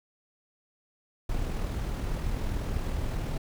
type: noise with amplitude modulation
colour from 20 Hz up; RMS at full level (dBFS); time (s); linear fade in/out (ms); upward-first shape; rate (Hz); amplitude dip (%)
brown; -29; 1.29-3.38; 5; sine; 40.1; 35
effects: none